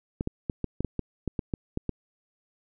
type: clicks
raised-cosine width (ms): 3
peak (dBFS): -15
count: 12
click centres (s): 0.209 / 0.274 / 0.498 / 0.643 / 0.806 / 0.847 / 0.993 / 1.277 / 1.392 / 1.538 / 1.774 / 1.893
effects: none